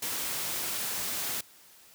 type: noise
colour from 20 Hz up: white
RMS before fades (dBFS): -33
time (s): 0.02-1.41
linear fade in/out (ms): 5
effects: white hiss -56 dBFS RMS until 1.94 s + high-pass 80 Hz 12 dB/octave